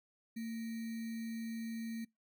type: tone with sample-and-hold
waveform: sine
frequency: 226.7 Hz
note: A#3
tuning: 48 cents flat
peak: -38 dBFS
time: 0.36-2.05 s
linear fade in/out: 10 ms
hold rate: 2100 Hz
effects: noise-tail reverb RT60 0.2 s tail -26 dB re dry